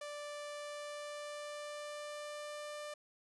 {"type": "tone with pitch glide", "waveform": "sawtooth", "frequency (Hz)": [587.3, 594.1], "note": ["D5", "D5"], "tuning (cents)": [0, 20], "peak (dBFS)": -39, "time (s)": [0.01, 2.94], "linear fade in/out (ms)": 5, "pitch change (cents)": 20, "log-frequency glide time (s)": [0.58, 2.79], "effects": ["resampled to 24000 Hz", "12-bit"]}